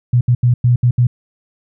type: tone bursts at uneven times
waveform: sine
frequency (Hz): 122.2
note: B2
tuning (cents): -18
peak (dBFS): -8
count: 6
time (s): 0.13-0.21 / 0.28-0.35 / 0.43-0.54 / 0.64-0.76 / 0.83-0.91 / 0.98-1.07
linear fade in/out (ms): 5
effects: none